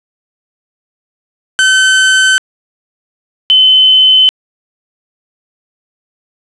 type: tone pair in turn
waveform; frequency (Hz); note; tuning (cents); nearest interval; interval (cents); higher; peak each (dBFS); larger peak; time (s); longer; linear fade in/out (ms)
30% pulse / sine; 1531 / 3048; G6 / G7; -41 / -49; octave; 1192; second; -3; neither; 1.59-2.38 / 3.5-4.29; neither; 0
effects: resampled to 24000 Hz + 7-bit